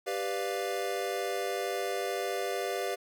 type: chord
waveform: square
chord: G dominant seventh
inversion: none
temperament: equal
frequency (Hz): 392 / 493.9 / 587.3 / 698.5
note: G4 / B4 / D5 / F5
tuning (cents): 0 / 0 / 0 / 0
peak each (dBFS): -36 / -37 / -39 / -37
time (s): 0.06-2.96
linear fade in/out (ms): 20
effects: none